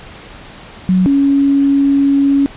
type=tone pair in turn; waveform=sine; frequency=185 / 278.5 Hz; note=F#3 / C#4; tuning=0 / +8 cents; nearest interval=perfect fifth; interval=708 cents; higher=second; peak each=-8 dBFS; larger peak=neither; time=0.89-1.06 / 1.06-2.46 s; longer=second; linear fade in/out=0 ms; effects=pink hiss -35 dBFS RMS until 2.56 s + resampled to 8000 Hz